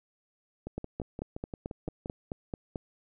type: two click trains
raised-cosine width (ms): 2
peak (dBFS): -24 / -21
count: 9 / 10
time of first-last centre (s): 0.67-2.059 / 0.78-2.758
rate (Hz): 5.76 / 4.55
effects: none